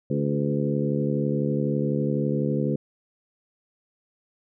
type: harmonic tone with a mistuned harmonic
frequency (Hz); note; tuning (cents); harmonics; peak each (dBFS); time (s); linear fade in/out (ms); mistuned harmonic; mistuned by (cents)
72; D2; -34; 2 / 3 / 4 / 5 / 6 / 7; -26 / -27 / -30 / -32 / -32 / -31; 0.1-2.76; 5; 6; -24
effects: none